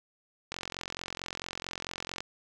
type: click train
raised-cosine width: 0.2 ms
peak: -18 dBFS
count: 76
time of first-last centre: 0.52-2.205 s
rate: 44.5 Hz
effects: none